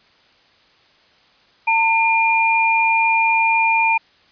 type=tone pair together; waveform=sine; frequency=902 / 2408 Hz; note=A5 / D7; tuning=+43 / +43 cents; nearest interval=octave + perfect fourth; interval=1700 cents; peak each=-16 dBFS; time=1.67-3.98 s; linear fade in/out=10 ms; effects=white hiss -54 dBFS RMS until 4.31 s + resampled to 11025 Hz